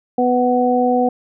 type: harmonic tone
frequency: 248.1 Hz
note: B3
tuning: 8 cents sharp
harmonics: 1 / 2 / 3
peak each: -17 / -17 / -17 dBFS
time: 0.18-1.09 s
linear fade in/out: 5 ms
effects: none